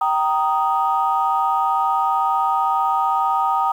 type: chord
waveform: sine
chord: Eb major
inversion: first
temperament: just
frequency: 777.8 / 933.4 / 1244.5 Hz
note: G5 / Bb5 / Eb6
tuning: -14 / +2 / 0 cents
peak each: -20 dBFS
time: 0.01-3.72 s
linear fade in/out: 5 ms
effects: tanh soft clip ceiling -7 dBFS + 8-bit